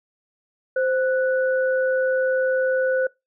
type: tone pair together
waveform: sine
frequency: 520.4 / 1480 Hz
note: C5 / F#6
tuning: -9 / 0 cents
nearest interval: octave + tritone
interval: 1809 cents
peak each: -19 / -26 dBFS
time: 0.76-3.07 s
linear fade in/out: 5 ms
effects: noise-tail reverb RT60 0.2 s tail -22 dB re dry